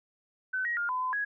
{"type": "tone with pitch steps", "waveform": "sine", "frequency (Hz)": [1517, 1893, 1412, 1012, 1018, 1665], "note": ["F#6", "A#6", "F6", "B5", "C6", "G#6"], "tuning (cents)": [43, 26, 19, 42, -48, 4], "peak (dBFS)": -28, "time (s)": [0.53, 1.25], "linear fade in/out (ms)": 10, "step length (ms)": 120, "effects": []}